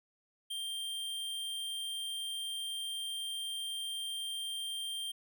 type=tone; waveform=square; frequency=3174 Hz; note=G7; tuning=21 cents sharp; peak=-37 dBFS; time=0.5-5.12 s; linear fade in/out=10 ms; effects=none